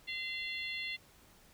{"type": "harmonic tone with a mistuned harmonic", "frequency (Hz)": 687, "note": "F5", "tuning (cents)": -29, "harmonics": [3, 4, 5, 6], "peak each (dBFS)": [-40, -42, -44, -46], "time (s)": [0.07, 0.97], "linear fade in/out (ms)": 20, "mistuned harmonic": 6, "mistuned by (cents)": 40, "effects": ["pink hiss -62 dBFS RMS until 1.53 s"]}